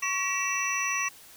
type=tone cluster; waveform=sine; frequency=1113 / 1923 / 2300 / 2686 / 5880 Hz; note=C#6 / B6 / D7 / E7 / F#8; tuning=+7 / -47 / -37 / +32 / -12 cents; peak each=-32 / -33 / -36 / -31 / -32 dBFS; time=0.02-1.09 s; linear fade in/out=10 ms; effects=white hiss -51 dBFS RMS until 1.36 s